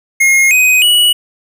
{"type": "tone with pitch steps", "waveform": "square", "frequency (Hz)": [2146, 2508, 2932], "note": ["C7", "D#7", "F#7"], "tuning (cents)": [43, 13, -16], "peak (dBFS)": -7, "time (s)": [0.2, 1.13], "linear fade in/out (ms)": 10, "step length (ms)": 310, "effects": []}